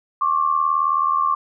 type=tone pair together; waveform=sine; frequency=1082.1 / 1161 Hz; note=C#6 / D6; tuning=-42 / -20 cents; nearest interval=minor second; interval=122 cents; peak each=-19 dBFS; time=0.21-1.35 s; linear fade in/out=5 ms; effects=none